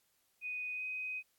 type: tone with pitch glide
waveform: sine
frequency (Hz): 2489 to 2511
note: D#7 to D#7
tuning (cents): 0 to +15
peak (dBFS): -37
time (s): 0.41-1.23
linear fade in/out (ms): 50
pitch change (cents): +15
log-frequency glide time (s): 0.74-0.83
effects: white hiss -75 dBFS RMS until 1.38 s + AAC 64 kbps